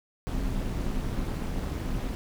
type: noise with amplitude modulation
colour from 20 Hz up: brown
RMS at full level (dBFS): -27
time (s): 0.27-2.15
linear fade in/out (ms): 0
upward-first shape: sine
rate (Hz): 224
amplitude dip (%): 70
effects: none